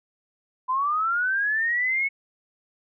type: linear sweep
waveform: sine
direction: up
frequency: 1002 to 2213 Hz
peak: -21 dBFS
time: 0.68-2.09 s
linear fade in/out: 20 ms
effects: none